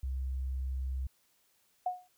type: tone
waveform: sine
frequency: 65.41 Hz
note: C2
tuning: in tune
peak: -32 dBFS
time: 0.03-1.07 s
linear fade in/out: 5 ms
type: tone with exponential decay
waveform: sine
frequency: 727 Hz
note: F#5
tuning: 31 cents flat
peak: -26 dBFS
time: 1.86-2.08 s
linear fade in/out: 5 ms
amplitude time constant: 46 ms
effects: white hiss -71 dBFS RMS until 2.17 s